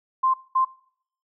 sine tone bursts at uneven times, 1046.5 Hz, C6, in tune, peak -17 dBFS, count 2, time 0.23-0.34 / 0.55-0.65 s, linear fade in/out 10 ms, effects noise-tail reverb RT60 0.6 s tail -21 dB re dry

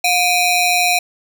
sawtooth ring-modulated tone, 1600 Hz, G6, 35 cents sharp, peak -6 dBFS, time 0.04-0.99 s, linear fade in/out 5 ms, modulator 886 Hz, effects none

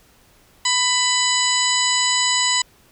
harmonic tone with a mistuned harmonic, 996 Hz, B5, 14 cents sharp, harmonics 1 / 2 / 3 / 4 / 5 / 7 / 8, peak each -24 / -24 / -24 / -24 / -24 / -24 / -24 dBFS, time 0.65-2.62 s, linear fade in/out 5 ms, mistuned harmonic 8, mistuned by -38 cents, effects pink hiss -54 dBFS RMS until 2.91 s

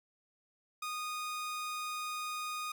sawtooth tone, 1235 Hz, D#6, 13 cents flat, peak -33 dBFS, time 0.82-2.72 s, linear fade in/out 5 ms, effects none

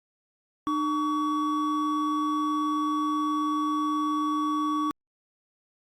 triangle tone pair together, 303.1 / 1131.9 Hz, D#4 / C#6, -45 / +36 cents, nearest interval octave + major seventh, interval 2281 cents, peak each -25 dBFS, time 0.67-4.91 s, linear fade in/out 0 ms, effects Opus 48 kbps

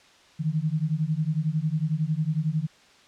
sine beating tone pair, 150.7 / 161.7 Hz, D3 / E3, +45 / -33 cents, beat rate 11 Hz, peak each -26 dBFS, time 0.39-2.67 s, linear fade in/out 20 ms, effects white hiss -55 dBFS RMS until 3.07 s + low-pass 5000 Hz 12 dB/octave

